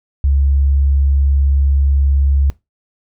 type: tone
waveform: sine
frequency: 69.3 Hz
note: C#2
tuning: in tune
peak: -10 dBFS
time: 0.24-2.5 s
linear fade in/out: 0 ms
effects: noise-tail reverb RT60 0.2 s tail -20 dB re dry